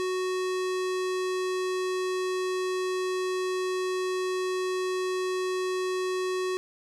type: tone with low-pass filter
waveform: square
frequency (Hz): 370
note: F#4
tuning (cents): 0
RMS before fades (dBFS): -29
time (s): 0-6.57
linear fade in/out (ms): 0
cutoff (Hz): 8300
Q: 0.79
effects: none